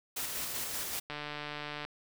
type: noise with tremolo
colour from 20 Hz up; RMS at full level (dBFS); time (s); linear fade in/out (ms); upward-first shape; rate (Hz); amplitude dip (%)
white; -36; 0.16-1; 10; square; 5.2; 25
type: click train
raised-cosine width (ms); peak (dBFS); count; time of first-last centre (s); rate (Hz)
0.3; -23; 112; 1.1-1.85; 148
effects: none